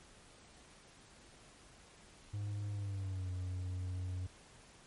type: tone with pitch glide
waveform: triangle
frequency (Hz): 102.8 to 91.58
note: G#2 to F#2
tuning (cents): -17 to -17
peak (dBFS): -35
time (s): 2.33-4.27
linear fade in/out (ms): 10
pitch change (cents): -200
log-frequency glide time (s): 2.72-3.3
effects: pink hiss -60 dBFS RMS until 4.86 s + MP3 48 kbps